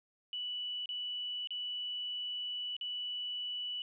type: tone with dropouts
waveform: sine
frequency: 2960 Hz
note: F#7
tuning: in tune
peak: -36 dBFS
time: 0.33-3.82 s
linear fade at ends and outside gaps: 1 ms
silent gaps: 0.858-0.89 / 1.473-1.506 / 2.766-2.811 s
effects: none